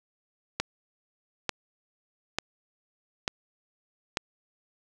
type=click train; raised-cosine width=0.2 ms; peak=-9 dBFS; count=5; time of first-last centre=0.6-4.171 s; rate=1.12 Hz; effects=none